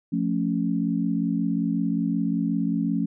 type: chord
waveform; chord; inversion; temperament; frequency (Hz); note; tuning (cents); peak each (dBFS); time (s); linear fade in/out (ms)
sine; F augmented; none; equal; 174.61 / 220 / 277.2; F3 / A3 / C#4; 0 / 0 / 0; -26; 0.12-3.06; 10
effects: none